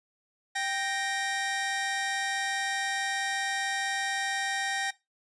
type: tone pair together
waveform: sawtooth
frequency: 784 / 1864.7 Hz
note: G5 / A#6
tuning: 0 / 0 cents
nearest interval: octave + minor third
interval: 1500 cents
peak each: -28 dBFS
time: 0.55-4.91 s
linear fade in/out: 10 ms
effects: noise-tail reverb RT60 0.2 s tail -17 dB re dry + resampled to 22050 Hz